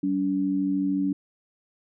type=tone pair together; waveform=sine; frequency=191.68 / 285.3 Hz; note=G3 / C#4; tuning=-39 / +50 cents; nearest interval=perfect fifth; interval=689 cents; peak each=-28 / -23 dBFS; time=0.03-1.13 s; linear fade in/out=5 ms; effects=none

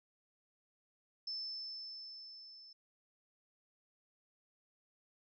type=tone with level ramp; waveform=sine; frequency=5274 Hz; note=E8; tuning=in tune; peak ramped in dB=-38 to -54 dBFS; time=1.27-2.73 s; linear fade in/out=5 ms; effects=none

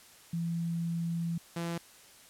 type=tone pair in turn; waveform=sine / sawtooth; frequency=168.2 / 169.27 Hz; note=E3 / E3; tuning=+35 / +46 cents; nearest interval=unison; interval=11 cents; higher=second; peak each=-30 / -29 dBFS; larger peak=second; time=0.33-1.38 / 1.56-1.78 s; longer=first; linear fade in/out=5 ms; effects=white hiss -56 dBFS RMS until 2.29 s + low-pass 12000 Hz 12 dB/octave

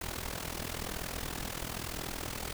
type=noise with amplitude modulation; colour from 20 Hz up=pink; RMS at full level=-35 dBFS; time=0.01-2.53 s; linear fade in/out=5 ms; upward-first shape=sine; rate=41 Hz; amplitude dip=80%; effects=none

